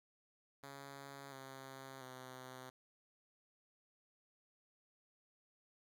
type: tone with pitch steps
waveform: 5% pulse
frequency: 138.8 / 133.84 / 129.06 Hz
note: C#3 / C3 / C3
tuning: +3 / +40 / -23 cents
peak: -39 dBFS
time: 0.63-2.7 s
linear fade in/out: 5 ms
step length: 690 ms
effects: none

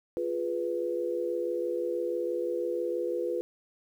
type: chord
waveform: sine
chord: F diminished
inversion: none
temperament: equal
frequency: 349.2 / 415.3 / 493.9 Hz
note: F4 / Ab4 / Cb5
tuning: 0 / 0 / 0 cents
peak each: -32 / -36 / -31 dBFS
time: 0.17-3.41 s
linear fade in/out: 0 ms
effects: 10-bit

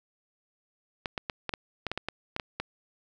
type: clicks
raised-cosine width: 0.3 ms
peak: -15 dBFS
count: 12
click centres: 1.058 / 1.178 / 1.298 / 1.493 / 1.538 / 1.867 / 1.916 / 1.976 / 2.086 / 2.364 / 2.398 / 2.6 s
effects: none

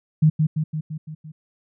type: tone with echo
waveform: sine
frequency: 155.2 Hz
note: D#3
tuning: 4 cents flat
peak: -11 dBFS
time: 0.22-0.3 s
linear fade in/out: 10 ms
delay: 170 ms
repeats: 6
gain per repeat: -4 dB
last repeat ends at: 1.32 s
effects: none

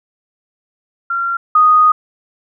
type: tone pair in turn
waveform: sine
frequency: 1376 / 1241.8 Hz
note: F6 / D#6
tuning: -26 / -4 cents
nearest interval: major second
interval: 178 cents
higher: first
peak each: -15 / -6 dBFS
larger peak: second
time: 1.1-1.37 / 1.55-1.92 s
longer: second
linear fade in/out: 5 ms
effects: none

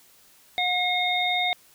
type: tone cluster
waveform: sine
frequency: 722 / 2148 / 3678 Hz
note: F#5 / C7 / A#7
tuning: -43 / +45 / -24 cents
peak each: -26 dBFS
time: 0.58-1.53 s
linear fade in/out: 0 ms
effects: white hiss -56 dBFS RMS until 1.74 s

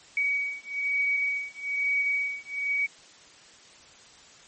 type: beating tone pair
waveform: sine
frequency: 2261 / 2262.1 Hz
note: C#7 / C#7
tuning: +34 / +35 cents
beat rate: 1.1 Hz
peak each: -28 dBFS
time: 0.17-2.86 s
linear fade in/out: 2 ms
effects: white hiss -52 dBFS RMS until 4.47 s + MP3 32 kbps

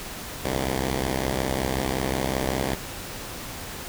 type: beating tone pair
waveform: 5% pulse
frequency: 65.4 / 73.7 Hz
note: C2 / D2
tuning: 0 / +7 cents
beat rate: 8.3 Hz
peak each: -14 / -20 dBFS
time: 0.44-2.75 s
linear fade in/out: 5 ms
effects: pink hiss -36 dBFS RMS until 3.88 s

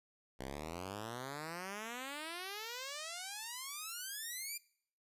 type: exponential sweep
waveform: 5% pulse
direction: up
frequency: 62.5 to 2426 Hz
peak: -31 dBFS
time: 0.39-4.58 s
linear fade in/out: 10 ms
effects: noise-tail reverb RT60 0.6 s tail -22 dB re dry + resampled to 32000 Hz

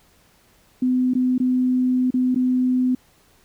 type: tone with dropouts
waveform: sine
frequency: 253.4 Hz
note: B3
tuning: 45 cents sharp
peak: -16 dBFS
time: 0.82-2.95 s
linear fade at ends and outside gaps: 5 ms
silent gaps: 1.137-1.151 / 1.381-1.4 / 2.106-2.14 / 2.347-2.358 s
effects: pink hiss -57 dBFS RMS until 3.44 s

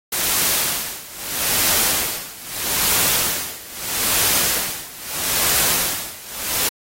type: noise with tremolo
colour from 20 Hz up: white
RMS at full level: -17 dBFS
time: 0.12-6.69 s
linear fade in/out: 5 ms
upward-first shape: sine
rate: 0.78 Hz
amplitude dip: 90%
effects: AAC 48 kbps

